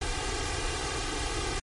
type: noise with comb filter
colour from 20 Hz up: pink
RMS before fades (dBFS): -31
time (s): 0.01-1.6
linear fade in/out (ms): 10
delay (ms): 2.5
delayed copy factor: +0.95
effects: low-pass 9000 Hz 12 dB/octave + MP3 48 kbps